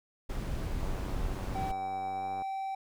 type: noise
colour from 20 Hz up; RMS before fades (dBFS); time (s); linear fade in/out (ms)
brown; -34; 0.29-1.72; 10
type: click train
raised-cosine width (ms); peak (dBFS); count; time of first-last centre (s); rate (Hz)
1; -31; 154; 0.81-2.421; 95
type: tone with pitch glide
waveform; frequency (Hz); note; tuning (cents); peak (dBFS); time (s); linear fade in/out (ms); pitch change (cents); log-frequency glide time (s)
triangle; 769 to 774.3; G5 to G5; -33 to -22; -31; 1.55-2.75; 5; +11; 2.15-2.24
effects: none